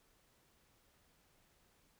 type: silence
effects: pink hiss -72 dBFS RMS until 1.99 s